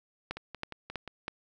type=two click trains; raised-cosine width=0.3 ms; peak=-24 / -18 dBFS; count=5 / 4; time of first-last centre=0.37-1.077 / 0.31-1.281 s; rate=5.66 / 3.09 Hz; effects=none